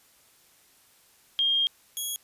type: tone pair in turn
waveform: sine / 5% pulse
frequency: 3221 / 3321 Hz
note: G7 / G#7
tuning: +46 / -1 cents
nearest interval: minor second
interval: 53 cents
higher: second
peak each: -21 / -20 dBFS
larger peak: second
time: 1.39-1.67 / 1.97-2.16 s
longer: first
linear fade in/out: 0 ms
effects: white hiss -60 dBFS RMS until 2.23 s + resampled to 32000 Hz